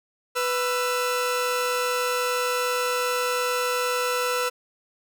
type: tone pair together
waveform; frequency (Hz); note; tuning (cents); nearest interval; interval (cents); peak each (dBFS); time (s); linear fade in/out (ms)
sawtooth; 495.2 / 1334.7; B4 / E6; +5 / +21; octave + perfect fourth; 1716; -21 / -23; 0.35-4.5; 20
effects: none